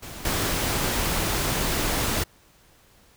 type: noise with level steps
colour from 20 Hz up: pink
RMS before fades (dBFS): -38 / -25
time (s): 0.02-2.24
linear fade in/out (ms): 10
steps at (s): 0.25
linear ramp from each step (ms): 2
effects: pink hiss -57 dBFS RMS until 3.16 s